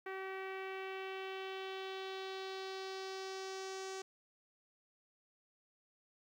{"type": "tone with low-pass filter sweep", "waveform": "sawtooth", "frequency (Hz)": 382.2, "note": "G4", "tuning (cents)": -44, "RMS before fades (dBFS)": -44, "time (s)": [0.06, 4.02], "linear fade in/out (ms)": 5, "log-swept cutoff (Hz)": [2000, 6600], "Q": 2.4, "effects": ["12-bit"]}